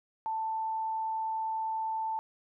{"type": "tone", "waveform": "sine", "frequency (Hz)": 885, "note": "A5", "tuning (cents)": 10, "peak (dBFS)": -30, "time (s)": [0.26, 2.19], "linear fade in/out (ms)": 0, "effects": []}